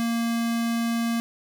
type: tone with notch filter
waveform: square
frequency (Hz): 231.9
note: A#3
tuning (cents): -9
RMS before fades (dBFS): -25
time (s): 0-1.2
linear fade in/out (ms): 0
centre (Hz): 570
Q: 1.9
effects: none